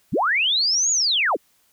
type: linear two-way sweep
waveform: sine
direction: up then down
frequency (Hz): 69.3 to 6900 to 183.7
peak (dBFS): -17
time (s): 0.12-1.37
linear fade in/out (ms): 20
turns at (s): 0.91
effects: white hiss -62 dBFS RMS until 1.72 s